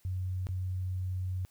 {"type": "tone with dropouts", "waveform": "sine", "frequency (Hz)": 92.4, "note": "F#2", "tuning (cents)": -2, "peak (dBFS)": -31, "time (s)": [0.05, 1.45], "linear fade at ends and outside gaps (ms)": 0, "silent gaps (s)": [0.469, 0.488], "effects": ["white hiss -67 dBFS RMS until 1.5 s"]}